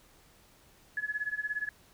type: tone with tremolo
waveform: sine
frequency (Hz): 1700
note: G#6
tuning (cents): +40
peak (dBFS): -28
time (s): 0.97-1.69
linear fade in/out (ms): 2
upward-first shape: sine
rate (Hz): 17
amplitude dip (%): 90
effects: pink hiss -61 dBFS RMS until 1.93 s